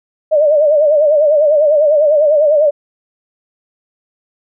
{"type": "tone with vibrato", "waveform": "sine", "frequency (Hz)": 601, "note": "D5", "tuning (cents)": 40, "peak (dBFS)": -7, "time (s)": [0.31, 2.71], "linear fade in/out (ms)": 20, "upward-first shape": "sine", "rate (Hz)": 10, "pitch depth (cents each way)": 87, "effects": []}